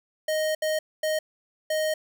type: tone bursts at uneven times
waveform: square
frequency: 622.3 Hz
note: D#5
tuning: in tune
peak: -24 dBFS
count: 4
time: 0.28-0.55 / 0.62-0.79 / 1.03-1.19 / 1.7-1.94 s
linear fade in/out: 5 ms
effects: none